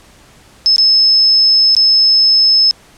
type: tone with dropouts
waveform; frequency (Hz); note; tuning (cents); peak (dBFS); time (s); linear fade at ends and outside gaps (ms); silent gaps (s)
sine; 5210; E8; -21; -6; 0.66-2.71; 0; 0.761-0.782 / 1.75-1.766
effects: pink hiss -44 dBFS RMS until 2.97 s + low-pass 10000 Hz 12 dB/octave